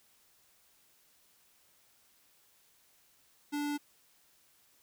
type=tone; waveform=square; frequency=291.7 Hz; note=D4; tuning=12 cents flat; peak=-33 dBFS; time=3.52-3.78 s; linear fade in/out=20 ms; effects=white hiss -67 dBFS RMS until 4.82 s